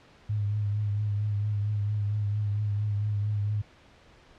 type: tone with vibrato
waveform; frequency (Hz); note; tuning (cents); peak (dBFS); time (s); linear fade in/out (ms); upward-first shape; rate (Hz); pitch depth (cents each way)
sine; 103.83; G#2; 0; -25; 0.29-3.62; 10; triangle; 4.4; 42
effects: pink hiss -56 dBFS RMS until 4.38 s + low-pass 4000 Hz 12 dB/octave